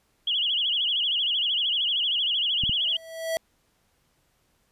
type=tone with vibrato; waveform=sine; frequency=3100 Hz; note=G7; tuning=20 cents flat; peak=-22 dBFS; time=0.27-2.97 s; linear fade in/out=5 ms; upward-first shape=sine; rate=13 Hz; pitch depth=160 cents each way
type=clicks; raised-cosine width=5 ms; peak=-19 dBFS; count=2; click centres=2.637 / 2.695 s
type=tone with exponential growth; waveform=square; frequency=653 Hz; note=E5; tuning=17 cents flat; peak=-23 dBFS; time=2.72-3.37 s; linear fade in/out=0 ms; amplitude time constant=140 ms
effects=pink hiss -68 dBFS RMS until 4.71 s + resampled to 32000 Hz